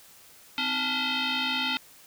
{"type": "tone with frequency modulation", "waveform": "sine", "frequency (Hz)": 257.2, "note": "C4", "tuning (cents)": -30, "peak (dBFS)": -25, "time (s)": [0.58, 1.77], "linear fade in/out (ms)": 0, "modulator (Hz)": 570, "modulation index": 6.7, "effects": ["white hiss -53 dBFS RMS until 2.06 s"]}